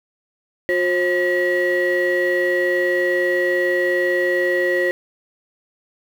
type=tone cluster; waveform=sine; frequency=358.4 / 536 / 1921 Hz; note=F4 / C5 / B6; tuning=+45 / +42 / -48 cents; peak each=-19 dBFS; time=0.69-4.91 s; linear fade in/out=0 ms; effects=tanh soft clip ceiling -11 dBFS + 7-bit